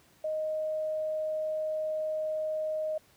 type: tone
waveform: sine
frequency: 622.3 Hz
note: D#5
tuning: in tune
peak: -29 dBFS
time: 0.24-2.98 s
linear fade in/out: 5 ms
effects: pink hiss -62 dBFS RMS until 3.16 s + high-pass 80 Hz 12 dB/octave